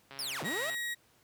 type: click train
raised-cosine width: 0.3 ms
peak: -31 dBFS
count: 88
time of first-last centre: 0.11-0.745 s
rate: 137 Hz
type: linear two-way sweep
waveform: sawtooth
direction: down then up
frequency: 5570 to 125.6 to 687 Hz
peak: -32 dBFS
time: 0.19-0.7 s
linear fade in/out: 0 ms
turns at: 0.43 s
type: tone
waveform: 35% pulse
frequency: 1900 Hz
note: A#6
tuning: 33 cents sharp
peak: -32 dBFS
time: 0.44-0.95 s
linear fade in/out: 20 ms
effects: pink hiss -66 dBFS RMS until 1.23 s + high-pass 80 Hz 12 dB/octave